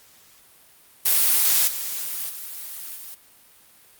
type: noise with level steps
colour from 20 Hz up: blue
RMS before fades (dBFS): -18 / -29 / -35 / -38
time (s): 1.05-3.15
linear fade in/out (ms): 10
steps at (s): 1.67 / 2.29 / 2.95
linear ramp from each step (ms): 10
effects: white hiss -53 dBFS RMS until 3.99 s + Opus 48 kbps